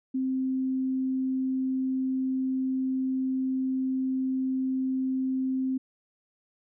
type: tone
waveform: sine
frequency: 261.6 Hz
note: C4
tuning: in tune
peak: -25 dBFS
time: 0.14-5.78 s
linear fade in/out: 10 ms
effects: none